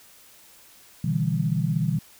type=chord; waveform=sine; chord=E minor seventh; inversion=second; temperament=just; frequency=123.61 / 148.33 / 164.81 / 197.78 Hz; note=B2 / D3 / E3 / G3; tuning=+2 / +18 / 0 / +16 cents; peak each=-28 / -26 / -25 / -30 dBFS; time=1.04-1.99 s; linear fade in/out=5 ms; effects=white hiss -52 dBFS RMS until 2.19 s